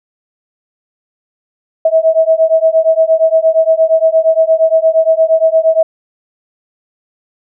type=beating tone pair; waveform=sine; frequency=641 / 649.6 Hz; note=E5 / E5; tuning=-49 / -26 cents; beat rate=8.6 Hz; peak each=-10 dBFS; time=1.85-5.83 s; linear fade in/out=5 ms; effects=none

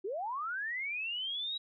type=linear sweep; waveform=sine; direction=up; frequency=349 to 3881 Hz; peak=-34 dBFS; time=0.04-1.58 s; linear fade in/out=10 ms; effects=none

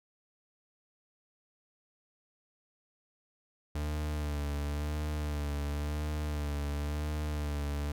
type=tone with vibrato; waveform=40% pulse; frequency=74 Hz; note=D2; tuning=14 cents sharp; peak=-31 dBFS; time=3.75-7.92 s; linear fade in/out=5 ms; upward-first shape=sine; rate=0.95 Hz; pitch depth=40 cents each way; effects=none

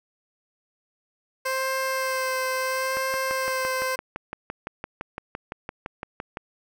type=tone with vibrato; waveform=15% pulse; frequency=523.3 Hz; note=C5; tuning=in tune; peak=-18 dBFS; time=1.45-3.96 s; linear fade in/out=10 ms; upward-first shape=sine; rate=0.74 Hz; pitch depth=15 cents each way
type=click train; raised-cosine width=0.5 ms; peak=-17 dBFS; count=21; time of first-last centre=2.97-6.371 s; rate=5.88 Hz
effects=none

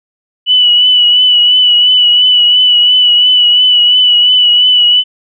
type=tone with vibrato; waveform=sine; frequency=2960 Hz; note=F#7; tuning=in tune; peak=-4 dBFS; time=0.46-5.04 s; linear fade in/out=50 ms; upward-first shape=triangle; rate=2.9 Hz; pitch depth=36 cents each way; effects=none

